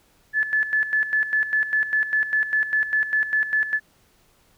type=tone with tremolo; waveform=sine; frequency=1730 Hz; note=A6; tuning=30 cents flat; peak=-17 dBFS; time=0.33-3.8 s; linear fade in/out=50 ms; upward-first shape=square; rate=5 Hz; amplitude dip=70%; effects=pink hiss -60 dBFS RMS until 4.57 s